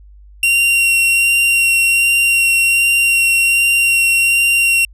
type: tone with vibrato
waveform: 45% pulse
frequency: 2752 Hz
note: F7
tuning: 26 cents flat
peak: -10 dBFS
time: 0.43-4.85 s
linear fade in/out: 2 ms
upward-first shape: sine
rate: 1.3 Hz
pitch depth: 10 cents each way
effects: added 50 Hz sine -38 dBFS peak until 4.93 s + resampled to 32000 Hz